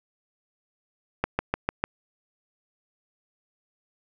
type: click train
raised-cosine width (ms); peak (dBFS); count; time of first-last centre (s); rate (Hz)
0.5; -8; 5; 1.24-1.84; 6.67
effects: none